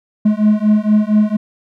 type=beating tone pair; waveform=triangle; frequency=210 / 214.3 Hz; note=G#3 / A3; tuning=+19 / -45 cents; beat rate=4.3 Hz; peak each=-11 dBFS; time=0.25-1.37 s; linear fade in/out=10 ms; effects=none